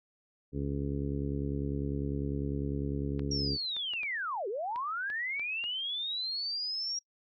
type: harmonic tone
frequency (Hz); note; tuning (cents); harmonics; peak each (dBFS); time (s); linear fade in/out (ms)
70; C#2; +18; 1 / 2 / 3 / 4 / 5 / 6 / 7; -37 / -35 / -41 / -36 / -44 / -40 / -49; 0.52-3.58; 50
type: clicks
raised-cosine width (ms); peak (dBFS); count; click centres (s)
0.3; -30; 8; 3.194 / 3.766 / 3.936 / 4.033 / 4.76 / 5.101 / 5.396 / 5.64
type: linear two-way sweep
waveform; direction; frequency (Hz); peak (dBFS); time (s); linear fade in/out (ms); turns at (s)
sine; down then up; 5660 to 369.9 to 5660; -32; 3.31-6.99; 5; 4.48
effects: noise-tail reverb RT60 0.1 s tail -24 dB re dry